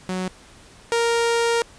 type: tone pair in turn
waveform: sawtooth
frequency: 185 / 466.2 Hz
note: F#3 / A#4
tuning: 0 / 0 cents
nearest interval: octave + major third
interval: 1600 cents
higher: second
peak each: -20 / -14 dBFS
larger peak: second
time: 0.09-0.28 / 0.92-1.62 s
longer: second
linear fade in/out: 0 ms
effects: pink hiss -48 dBFS RMS until 1.78 s + resampled to 22050 Hz